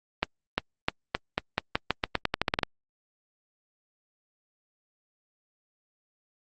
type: accelerating click train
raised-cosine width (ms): 0.3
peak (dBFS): -7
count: 17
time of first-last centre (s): 0.23-2.632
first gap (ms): 350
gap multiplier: 0.87
effects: Opus 32 kbps